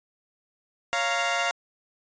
15% pulse chord, Bb minor, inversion first, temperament equal with one note detuned, 554.4 / 695.6 / 932.3 Hz, Db5 / F5 / Bb5, 0 / -7 / 0 cents, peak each -25 / -19 / -24 dBFS, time 0.93-1.51 s, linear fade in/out 0 ms, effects resampled to 16000 Hz

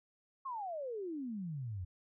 sine exponential sweep, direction down, 1108.7 to 85.3 Hz, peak -38 dBFS, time 0.45-1.85 s, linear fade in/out 10 ms, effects none

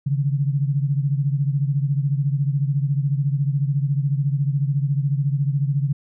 sine beating tone pair, 138.1 / 152.1 Hz, C#3 / D#3, -6 / -39 cents, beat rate 14 Hz, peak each -19 / -24 dBFS, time 0.06-5.93 s, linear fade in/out 10 ms, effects none

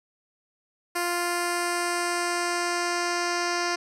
10% pulse tone with low-pass filter sweep, 349.1 Hz, F4, 1 cent flat, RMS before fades -27 dBFS, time 0.95-3.76 s, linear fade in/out 10 ms, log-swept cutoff 11000 to 6000 Hz, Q 2, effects none

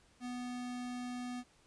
square tone, 246.9 Hz, B3, in tune, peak -40 dBFS, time 0.2-1.44 s, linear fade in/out 50 ms, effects pink hiss -67 dBFS RMS until 1.66 s + resampled to 22050 Hz

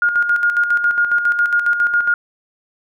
sine tone with tremolo, 1423 Hz, F6, 32 cents sharp, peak -11 dBFS, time 0.02-2.14 s, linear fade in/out 2 ms, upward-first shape square, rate 7.3 Hz, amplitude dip 55%, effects none

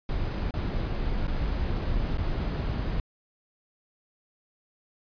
brown noise with dropouts, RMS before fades -28 dBFS, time 0.09-3 s, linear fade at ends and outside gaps 2 ms, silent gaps 0.509-0.539 / 1.271-1.278 / 2.174-2.181 s, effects resampled to 11025 Hz

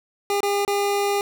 25% pulse tone with dropouts, 404 Hz, G#4, 48 cents flat, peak -16 dBFS, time 0.3-1.21 s, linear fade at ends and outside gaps 1 ms, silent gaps 0.405-0.431 / 0.65-0.678 s, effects none

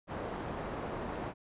white low-pass noise, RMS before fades -39 dBFS, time 0.07-1.34 s, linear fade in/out 50 ms, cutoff 790 Hz, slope 12 dB/octave, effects resampled to 8000 Hz

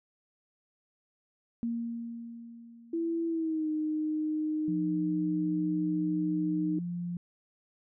sine tone with exponential decay, 233.1 Hz, A#3, in tune, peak -28 dBFS, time 1.63-3.84 s, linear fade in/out 0 ms, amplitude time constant 480 ms
sine tone with pitch glide, 332.3 to 308.3 Hz, E4 to D#4, +14 to -16 cents, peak -28 dBFS, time 2.93-6.79 s, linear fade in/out 5 ms, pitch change -130 cents, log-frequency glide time 3.27-3.69 s
sine tone, 174.61 Hz, F3, in tune, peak -32 dBFS, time 4.68-7.17 s, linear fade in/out 2 ms
effects none

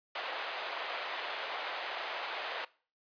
pink band-pass noise, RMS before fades -39 dBFS, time 0.15-2.65 s, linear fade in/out 5 ms, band 550 to 3800 Hz, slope 24 dB/octave, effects noise-tail reverb RT60 0.4 s tail -21 dB re dry + resampled to 11025 Hz

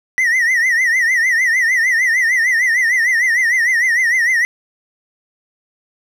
triangle tone with vibrato, 1937 Hz, B6, 34 cents flat, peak -10 dBFS, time 0.18-4.45 s, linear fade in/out 0 ms, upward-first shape triangle, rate 6.6 Hz, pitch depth 150 cents each way, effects none

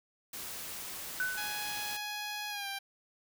white noise, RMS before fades -42 dBFS, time 0.33-1.97 s, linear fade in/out 5 ms
sine tone with exponential decay, 1500 Hz, F#6, 23 cents sharp, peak -28 dBFS, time 1.2-1.89 s, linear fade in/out 1 ms, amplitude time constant 150 ms
10% pulse tone with pitch glide, 835 to 790 Hz, G#5 to G5, +9 to +13 cents, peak -28 dBFS, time 1.37-2.79 s, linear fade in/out 10 ms, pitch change -96 cents, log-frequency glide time 2.49-2.68 s
effects none

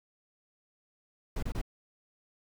brown noise bursts, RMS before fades -32 dBFS, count 3, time 1.36-1.615 s, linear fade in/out 5 ms, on 67 ms, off 27 ms, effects none

